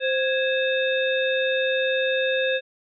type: harmonic tone with a mistuned harmonic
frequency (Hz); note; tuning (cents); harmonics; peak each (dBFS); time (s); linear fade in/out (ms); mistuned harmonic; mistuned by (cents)
523.3; C5; 0; 1 / 3 / 5 / 7; -22 / -27 / -29 / -30; 0-2.61; 50; 3; +92
effects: none